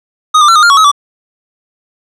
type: tone with pitch steps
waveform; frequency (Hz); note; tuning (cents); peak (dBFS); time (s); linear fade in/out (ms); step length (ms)
square; 1246 / 1190 / 1351 / 1231 / 1401 / 1118 / 1278 / 1155; D#6 / D6 / E6 / D#6 / F6 / C#6 / D#6 / D6; +2 / +22 / +42 / -19 / +5 / +14 / +46 / -29; -4; 0.34-0.916; 10; 72
effects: low-pass 7000 Hz 12 dB/octave